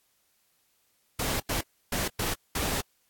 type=noise bursts at uneven times; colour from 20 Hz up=pink; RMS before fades=-29 dBFS; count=5; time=1.19-1.4 / 1.49-1.61 / 1.92-2.08 / 2.19-2.34 / 2.55-2.81 s; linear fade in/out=5 ms; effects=white hiss -70 dBFS RMS until 3.09 s + AAC 64 kbps